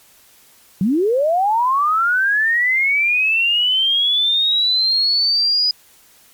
sine linear sweep, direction up, 170 to 4978 Hz, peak -13 dBFS, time 0.81-5.71 s, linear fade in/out 2 ms, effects white hiss -50 dBFS RMS until 6.33 s + MP3 96 kbps

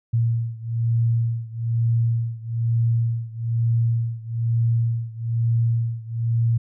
sine beating tone pair, 115.4 / 116.5 Hz, A#2 / A#2, -17 / -1 cents, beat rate 1.1 Hz, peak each -21 / -23 dBFS, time 0.13-6.58 s, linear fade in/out 10 ms, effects none

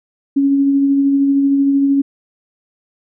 sine tone with tremolo, 277.5 Hz, C#4, 2 cents sharp, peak -9 dBFS, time 0.36-2.02 s, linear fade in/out 10 ms, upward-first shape sine, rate 13 Hz, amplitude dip 25%, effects none

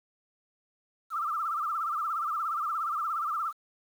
sine tone with vibrato, 1260 Hz, D#6, 21 cents sharp, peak -28 dBFS, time 1.1-3.53 s, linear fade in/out 50 ms, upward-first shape sine, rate 17 Hz, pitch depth 130 cents each way, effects 9-bit

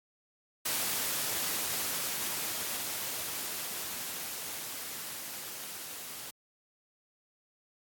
white noise with level ramp, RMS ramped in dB -31 to -43 dBFS, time 0.65-6.31 s, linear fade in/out 10 ms, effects high-pass 100 Hz 12 dB/octave + AAC 64 kbps

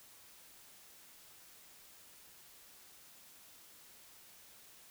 silence, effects white hiss -59 dBFS RMS until 4.9 s

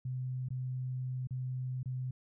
sine tone with dropouts, 128 Hz, C3, 38 cents flat, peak -34 dBFS, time 0.05-2.11 s, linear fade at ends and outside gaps 5 ms, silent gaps 0.487-0.504 / 1.272-1.307 / 1.831-1.857 s, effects none

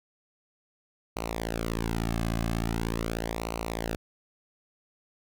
sawtooth tone with flanger, 56.5 Hz, A1, 47 cents sharp, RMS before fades -31 dBFS, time 1.16-3.96 s, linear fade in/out 5 ms, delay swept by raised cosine 0.58 to 2.18 ms, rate 0.42 Hz, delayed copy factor -0.8, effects none

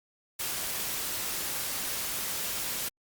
white noise, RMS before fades -33 dBFS, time 0.39-2.89 s, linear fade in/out 10 ms, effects Opus 48 kbps

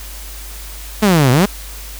sawtooth exponential two-way sweep, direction down then up, 222 to 120 to 216.3 Hz, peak -5 dBFS, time 1.02-1.46 s, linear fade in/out 10 ms, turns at 1.31 s, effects added 50 Hz sine -30 dBFS peak until 1.99 s + white hiss -34 dBFS RMS until 1.99 s

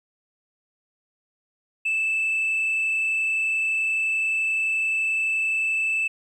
sine tone with frequency modulation, 2633 Hz, E7, 3 cents flat, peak -19 dBFS, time 1.85-6.08 s, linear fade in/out 10 ms, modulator 31.6 Hz, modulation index 0.64, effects tanh soft clip ceiling -19 dBFS + 10-bit

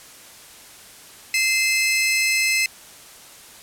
sawtooth tone pair together, 2075 / 2600 Hz, C7 / E7, -15 / -24 cents, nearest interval major third, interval 391 cents, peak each -17 dBFS, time 1.34-2.66 s, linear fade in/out 2 ms, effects white hiss -44 dBFS RMS until 3.62 s + low-pass 12000 Hz 12 dB/octave

